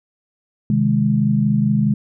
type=chord; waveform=sine; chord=Ab major; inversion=first; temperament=equal; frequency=130.81 / 155.56 / 207.7 Hz; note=C3 / Eb3 / Ab3; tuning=0 / 0 / 0 cents; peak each=-19 / -20 / -16 dBFS; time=0.7-1.94 s; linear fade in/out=2 ms; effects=none